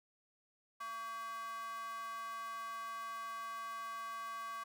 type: tone with high-pass filter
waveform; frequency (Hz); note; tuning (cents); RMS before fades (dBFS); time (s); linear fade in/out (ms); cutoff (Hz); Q
square; 226.8; A#3; -47; -44; 0.8-4.64; 10; 1200; 7.2
effects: none